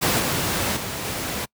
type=noise with level steps; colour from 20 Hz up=pink; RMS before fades=-20 / -23 / -29 / -27 dBFS; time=0.01-1.46 s; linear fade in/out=20 ms; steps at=0.19 / 0.76 / 1.04 s; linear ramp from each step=10 ms; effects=noise-tail reverb RT60 0.1 s tail -26 dB re dry + high-pass 80 Hz 12 dB/octave

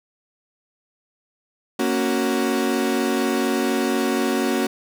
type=chord; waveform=35% pulse; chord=F# major; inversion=first; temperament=equal; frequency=233.1 / 277.2 / 370 Hz; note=A#3 / C#4 / F#4; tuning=0 / 0 / 0 cents; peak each=-22 dBFS; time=1.79-4.67 s; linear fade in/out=5 ms; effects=none

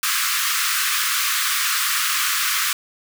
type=high-pass noise; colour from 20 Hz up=pink; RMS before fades=-21 dBFS; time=0.03-2.73 s; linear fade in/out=2 ms; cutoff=1100 Hz; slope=96 dB/octave; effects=none

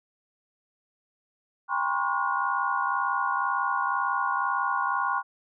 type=tone cluster; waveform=sine; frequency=801 / 963 / 1047 / 1109 / 1439 Hz; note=G5 / B5 / C6 / C#6 / F#6; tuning=+37 / -44 / +1 / 0 / -49 cents; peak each=-32 / -32 / -29 / -30 / -30 dBFS; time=1.68-5.23 s; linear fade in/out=50 ms; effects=none

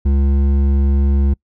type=tone with hard clipping; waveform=sine; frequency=69.3 Hz; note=C#2; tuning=in tune; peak=-13 dBFS; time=0.05-1.34 s; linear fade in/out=10 ms; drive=9 dB; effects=noise-tail reverb RT60 0.1 s tail -26 dB re dry

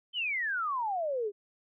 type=exponential sweep; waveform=sine; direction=down; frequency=3136 to 392 Hz; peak=-29 dBFS; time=0.13-1.32 s; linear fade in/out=50 ms; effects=none

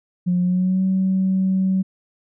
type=tone with pitch glide; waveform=sine; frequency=178.6 to 189.22 Hz; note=F3 to F#3; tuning=+39 to +39 cents; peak=-15 dBFS; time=0.26-1.83 s; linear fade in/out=20 ms; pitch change=+100 cents; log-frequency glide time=0.41-0.83 s; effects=tanh soft clip ceiling -11 dBFS

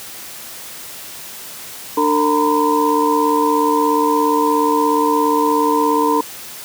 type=tone cluster; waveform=sine; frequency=297 / 452 / 934 / 1011 Hz; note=D4 / A4 / A#5 / B5; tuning=+20 / +47 / +3 / +40 cents; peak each=-18 dBFS; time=1.97-6.21 s; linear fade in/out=5 ms; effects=white hiss -33 dBFS RMS until 6.64 s + high-pass 80 Hz 12 dB/octave

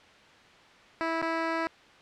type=tone with dropouts; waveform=10% pulse; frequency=327.6 Hz; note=E4; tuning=11 cents flat; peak=-19 dBFS; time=1.01-1.67 s; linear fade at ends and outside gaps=0 ms; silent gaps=1.217-1.224 s; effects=white hiss -54 dBFS RMS until 2.01 s + low-pass 3000 Hz 12 dB/octave

